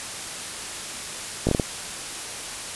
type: slowing click train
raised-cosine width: 2 ms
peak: -7 dBFS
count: 5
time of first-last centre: 1.47-1.598 s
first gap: 18 ms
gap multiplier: 1.4
effects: white hiss -33 dBFS RMS until 2.75 s + resampled to 24000 Hz